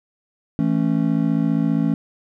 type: chord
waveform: triangle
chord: A major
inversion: second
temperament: just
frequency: 165 / 220 / 275 Hz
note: E3 / A3 / C#4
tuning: +2 / 0 / -14 cents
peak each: -19 dBFS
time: 0.59-1.94 s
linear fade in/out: 0 ms
effects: none